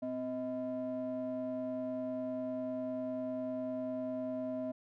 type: ring-modulated tone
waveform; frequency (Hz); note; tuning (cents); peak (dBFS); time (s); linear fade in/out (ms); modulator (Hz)
triangle; 187.4; F#3; +22; -30; 0.02-4.72; 10; 445
effects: none